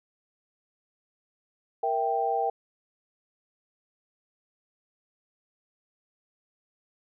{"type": "chord", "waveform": "sine", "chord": "E diminished", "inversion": "second", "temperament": "equal", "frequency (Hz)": [466.2, 659.3, 784], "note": ["Bb4", "E5", "G5"], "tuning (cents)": [0, 0, 0], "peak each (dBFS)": [-30, -31, -26], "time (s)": [1.83, 2.5], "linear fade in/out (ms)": 5, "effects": []}